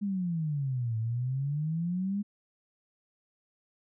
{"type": "exponential two-way sweep", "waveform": "sine", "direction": "down then up", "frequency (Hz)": [207.7, 110, 207.7], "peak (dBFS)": -28, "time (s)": [0.01, 2.23], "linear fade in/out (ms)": 20, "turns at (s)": 0.98, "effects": []}